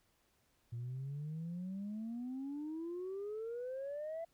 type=exponential sweep; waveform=sine; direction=up; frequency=115.5 to 675 Hz; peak=-38 dBFS; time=0.72-4.25 s; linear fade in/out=10 ms; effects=tanh soft clip ceiling -37 dBFS + pink hiss -75 dBFS RMS until 4.33 s